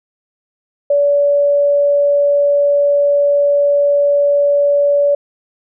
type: tone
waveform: sine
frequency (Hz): 573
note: D5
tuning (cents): -43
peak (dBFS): -9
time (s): 0.9-5.15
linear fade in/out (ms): 5
effects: none